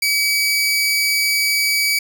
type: tone pair together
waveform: sawtooth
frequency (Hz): 2279 / 4829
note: C#7 / D8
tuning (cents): +47 / +47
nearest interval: octave + minor second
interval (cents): 1300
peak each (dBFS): -13 / -19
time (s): 0.02-1.99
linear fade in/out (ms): 5
effects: none